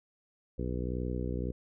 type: harmonic tone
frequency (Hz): 61.74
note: B1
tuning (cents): 0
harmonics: 1 / 2 / 3 / 4 / 5 / 6 / 7 / 8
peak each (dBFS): -35 / -38 / -40 / -41 / -42 / -43 / -43 / -44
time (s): 0.58-1.52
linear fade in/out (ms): 10
effects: none